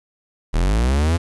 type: linear sweep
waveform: 45% pulse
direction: up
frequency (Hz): 37 to 87.31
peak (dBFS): -15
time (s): 0.53-1.18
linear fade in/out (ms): 20
effects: resampled to 24000 Hz + 8-bit